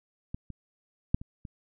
clicks, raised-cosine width 5 ms, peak -22 / -28 / -10 / -28 / -28 dBFS, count 5, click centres 0.345 / 0.503 / 1.145 / 1.215 / 1.452 s, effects none

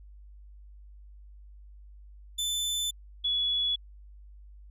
sawtooth / sine tone pair in turn, 3520 / 3394 Hz, A7 / G#7, 0 / +37 cents, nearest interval minor second, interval 63 cents, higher first, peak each -25 dBFS, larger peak neither, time 2.38-2.91 / 3.24-3.76 s, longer first, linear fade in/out 10 ms, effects added 50 Hz sine -47 dBFS peak until 4.7 s + resampled to 32000 Hz

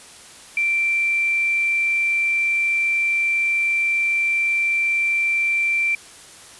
sine tone with quantisation, 2349 Hz, D7, in tune, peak -17 dBFS, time 0.57-5.95 s, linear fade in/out 2 ms, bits 7, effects white hiss -43 dBFS RMS until 6.59 s + resampled to 24000 Hz

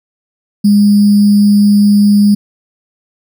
sine tone with sample-and-hold, 204.9 Hz, G#3, 23 cents flat, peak -4 dBFS, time 0.64-2.35 s, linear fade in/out 10 ms, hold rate 4900 Hz, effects none

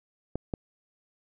clicks, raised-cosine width 2 ms, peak -17 dBFS, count 2, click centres 0.356 / 0.538 s, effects none

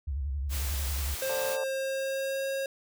sine tone with vibrato, 69.3 Hz, C#2, in tune, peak -29 dBFS, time 0.07-1.15 s, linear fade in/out 10 ms, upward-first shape square, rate 11 Hz, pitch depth 110 cents each way
white noise, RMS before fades -37 dBFS, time 0.49-1.58 s, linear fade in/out 50 ms
square tone with pitch glide, 530 to 542.1 Hz, C5 to C#5, +22 to -39 cents, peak -30 dBFS, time 1.22-2.66 s, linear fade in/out 2 ms, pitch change +39 cents, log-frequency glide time 1.35-2.47 s
harmonic tone, 148.2 Hz, D3, 16 cents sharp, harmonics 3 / 4 / 5 / 6 / 7 / 8, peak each -42 / -37 / -45 / -41 / -49 / -49 dBFS, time 1.29-1.64 s, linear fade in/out 5 ms
effects none

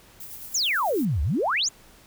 violet noise with tremolo, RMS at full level -38 dBFS, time 0.2-1.05 s, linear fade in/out 2 ms, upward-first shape sine, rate 9.2 Hz, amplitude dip 40%
sine exponential two-way sweep, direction down then up, 7440 to 64.9 to 7440 Hz, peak -21 dBFS, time 0.54-1.69 s, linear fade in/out 10 ms, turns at 1.22 s
effects pink hiss -53 dBFS RMS until 2.06 s

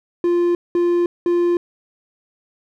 triangle tone bursts, 348.2 Hz, F4, 5 cents flat, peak -12 dBFS, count 3, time 0.24-1.57 s, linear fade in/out 2 ms, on 310 ms, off 200 ms, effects none

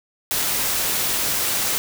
white noise, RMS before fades -22 dBFS, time 0.31-1.78 s, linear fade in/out 0 ms, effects none

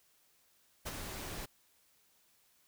pink noise with ADSR envelope, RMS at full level -38 dBFS, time 0.85-1.46 s, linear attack 20 ms, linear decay 32 ms, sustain -5 dB, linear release 11 ms, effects white hiss -70 dBFS RMS until 2.67 s

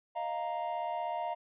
triangle chord, Eb suspended second, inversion none, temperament equal, 622.3 / 698.5 / 932.3 Hz, Eb5 / F5 / Bb5, 0 / 0 / 0 cents, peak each -38 / -34 / -35 dBFS, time 0.15-1.35 s, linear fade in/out 20 ms, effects resampled to 8000 Hz

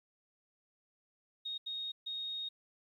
sine tone bursts at uneven times, 3729 Hz, A#7, in tune, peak -37 dBFS, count 3, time 1.45-1.58 / 1.66-1.92 / 2.06-2.49 s, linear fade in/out 10 ms, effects 12-bit

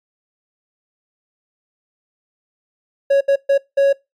triangle tone bursts at uneven times, 554.4 Hz, C#5, in tune, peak -8 dBFS, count 4, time 3.1-3.21 / 3.28-3.36 / 3.49-3.58 / 3.77-3.93 s, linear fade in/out 10 ms, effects noise-tail reverb RT60 0.2 s tail -22 dB re dry + MP3 96 kbps

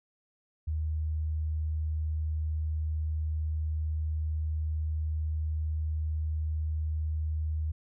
sine tone, 77.78 Hz, D#2, in tune, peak -28 dBFS, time 0.67-7.72 s, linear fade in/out 10 ms, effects none

